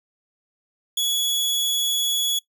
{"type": "tone", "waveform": "sawtooth", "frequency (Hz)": 3379, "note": "G#7", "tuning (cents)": 29, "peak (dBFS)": -17, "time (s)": [0.97, 2.39], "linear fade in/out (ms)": 5, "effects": ["noise-tail reverb RT60 0.1 s tail -20 dB re dry"]}